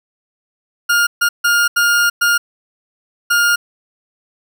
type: tone bursts at uneven times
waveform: 40% pulse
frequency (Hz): 1414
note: F6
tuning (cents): +21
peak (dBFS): -10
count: 6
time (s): 0.89-1.07 / 1.21-1.29 / 1.44-1.68 / 1.76-2.1 / 2.21-2.38 / 3.3-3.56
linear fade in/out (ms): 10
effects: none